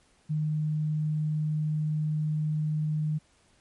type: tone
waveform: sine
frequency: 153.3 Hz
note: D#3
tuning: 25 cents flat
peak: -25 dBFS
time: 0.29-3.19 s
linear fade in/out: 20 ms
effects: pink hiss -64 dBFS RMS until 3.6 s + MP3 48 kbps